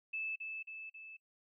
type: tone with echo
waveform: sine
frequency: 2623 Hz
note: E7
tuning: 9 cents flat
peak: -36 dBFS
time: 0.13-0.36 s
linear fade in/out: 10 ms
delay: 270 ms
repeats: 3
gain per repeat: -4 dB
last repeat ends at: 1.17 s
effects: noise-tail reverb RT60 0.1 s tail -25 dB re dry